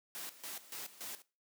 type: noise with tremolo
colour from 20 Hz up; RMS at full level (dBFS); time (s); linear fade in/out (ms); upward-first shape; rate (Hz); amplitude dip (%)
white; -44; 0.15-1.22; 0; square; 3.5; 80
effects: noise-tail reverb RT60 0.3 s tail -19 dB re dry + high-pass 200 Hz 12 dB/octave